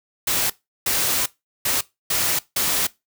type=noise bursts at uneven times; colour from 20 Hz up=white; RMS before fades=-21 dBFS; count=5; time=0.27-0.5 / 0.86-1.26 / 1.65-1.81 / 2.1-2.39 / 2.56-2.87 s; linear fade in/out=5 ms; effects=noise-tail reverb RT60 0.2 s tail -20 dB re dry